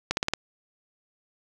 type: accelerating click train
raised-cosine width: 0.2 ms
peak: -7 dBFS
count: 5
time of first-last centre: 0.11-0.336 s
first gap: 61 ms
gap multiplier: 0.95
effects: none